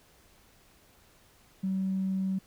triangle tone with tanh clipping, 190.5 Hz, G3, 49 cents flat, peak -27 dBFS, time 1.63-2.39 s, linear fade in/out 10 ms, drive 4 dB, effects pink hiss -61 dBFS RMS until 2.46 s

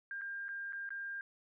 sine tone with dropouts, 1601 Hz, G6, 36 cents sharp, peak -39 dBFS, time 0.11-1.21 s, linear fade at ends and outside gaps 1 ms, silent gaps 0.212-0.217 / 0.483-0.489 / 0.724-0.731 / 0.891-0.905 s, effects none

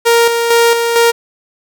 sawtooth tone with tremolo, 466.8 Hz, A#4, 2 cents sharp, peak -3 dBFS, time 0.05-1.12 s, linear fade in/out 20 ms, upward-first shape square, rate 2.2 Hz, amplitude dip 45%, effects none

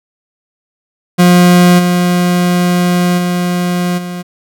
40% pulse tone with level steps, 177.6 Hz, F3, 29 cents sharp, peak -3 / -8 / -11 / -19 dBFS, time 1.18-4.23 s, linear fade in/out 20 ms, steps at 1.78 / 3.17 / 3.97 s, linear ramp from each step 20 ms, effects none

